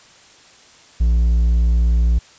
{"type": "tone with hard clipping", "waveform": "sine", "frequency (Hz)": 58.27, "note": "A#1", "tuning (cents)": 0, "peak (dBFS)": -13, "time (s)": [1, 2.19], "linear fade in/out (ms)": 10, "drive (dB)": 3, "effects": ["white hiss -47 dBFS RMS until 2.38 s", "resampled to 16000 Hz"]}